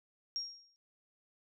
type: tone with exponential decay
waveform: sine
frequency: 5580 Hz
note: F8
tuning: 2 cents flat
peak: -32 dBFS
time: 0.36-0.76 s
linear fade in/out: 0 ms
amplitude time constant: 85 ms
effects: none